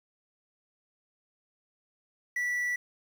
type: tone with quantisation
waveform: triangle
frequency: 1957 Hz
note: B6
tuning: 16 cents flat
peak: -26 dBFS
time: 2.36-2.76 s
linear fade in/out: 5 ms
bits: 9
effects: none